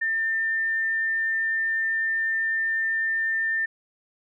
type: tone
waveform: sine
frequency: 1798 Hz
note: A6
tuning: 37 cents sharp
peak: -22 dBFS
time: 0.01-3.66 s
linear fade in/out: 10 ms
effects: none